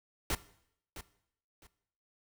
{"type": "noise with echo", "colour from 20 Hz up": "pink", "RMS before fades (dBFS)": -32, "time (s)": [0.3, 0.35], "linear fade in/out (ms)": 2, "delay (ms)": 660, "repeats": 2, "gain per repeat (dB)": -13, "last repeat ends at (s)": 1.67, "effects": ["noise-tail reverb RT60 0.7 s tail -17 dB re dry"]}